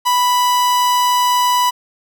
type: tone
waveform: 45% pulse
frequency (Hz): 987.8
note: B5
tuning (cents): 0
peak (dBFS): -12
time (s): 0.05-1.71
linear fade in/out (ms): 20
effects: none